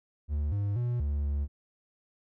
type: tone with pitch steps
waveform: triangle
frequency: 73.8 / 101.3 / 121.2 / 72.3 / 71.6 Hz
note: D2 / G#2 / B2 / D2 / D2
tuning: +9 / -43 / -32 / -27 / -43 cents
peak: -25 dBFS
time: 0.28-1.48 s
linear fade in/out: 50 ms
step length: 240 ms
effects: none